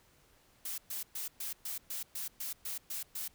blue noise bursts, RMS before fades -39 dBFS, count 11, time 0.65-3.28 s, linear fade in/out 5 ms, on 130 ms, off 120 ms, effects pink hiss -66 dBFS RMS until 3.34 s

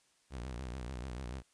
sawtooth tone with vibrato, 62.8 Hz, B1, 30 cents sharp, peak -36 dBFS, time 0.3-1.43 s, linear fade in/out 50 ms, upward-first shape sine, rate 6.9 Hz, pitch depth 150 cents each way, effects white hiss -71 dBFS RMS until 1.53 s + resampled to 22050 Hz

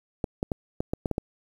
clicks, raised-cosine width 2 ms, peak -13 dBFS, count 8, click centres 0.242 / 0.429 / 0.518 / 0.805 / 0.935 / 1.058 / 1.113 / 1.181 s, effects 8-bit

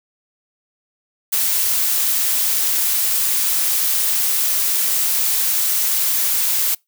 blue noise, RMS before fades -18 dBFS, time 1.32-6.75 s, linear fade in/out 10 ms, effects noise-tail reverb RT60 0.2 s tail -26 dB re dry

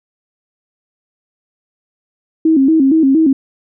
sine tone with vibrato, 293.7 Hz, D4, in tune, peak -7 dBFS, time 2.45-3.33 s, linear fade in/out 5 ms, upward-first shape square, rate 4.3 Hz, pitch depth 150 cents each way, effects none

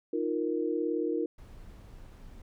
sine chord, Eb suspended second, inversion none, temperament equal, 311.1 / 349.2 / 466.2 Hz, Eb4 / F4 / Bb4, 0 / 0 / 0 cents, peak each -32 dBFS, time 0.13-1.26 s, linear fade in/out 5 ms
brown noise, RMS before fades -48 dBFS, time 1.38-2.42 s, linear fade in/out 5 ms
effects none

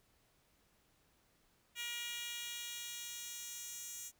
10% pulse tone with high-pass filter sweep, 476.1 Hz, A#4, 37 cents sharp, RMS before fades -45 dBFS, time 1.75-4.12 s, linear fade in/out 50 ms, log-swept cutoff 2700 to 6400 Hz, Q 1.5, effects pink hiss -73 dBFS RMS until 4.19 s

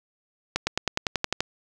accelerating click train, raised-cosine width 0.2 ms, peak -6 dBFS, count 10, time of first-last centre 0.56-1.406 s, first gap 110 ms, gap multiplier 0.96, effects none

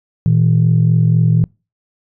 sine tone pair together, 116.54 / 160.58 Hz, A#2 / E3, 0 / -45 cents, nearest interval tritone, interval 555 cents, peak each -11 dBFS, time 0.26-1.44 s, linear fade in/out 0 ms, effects noise-tail reverb RT60 0.3 s tail -26 dB re dry + tanh soft clip ceiling -3 dBFS

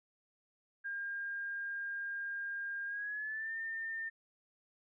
sine tone with pitch glide, 1609 to 1806 Hz, G6 to A6, +45 to +45 cents, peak -37 dBFS, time 0.84-4.1 s, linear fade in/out 20 ms, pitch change +200 cents, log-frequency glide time 2.86-3.54 s, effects none

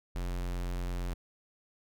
square tone, 44.38 Hz, F1, 29 cents sharp, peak -33 dBFS, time 0.15-1.14 s, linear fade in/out 10 ms, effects none

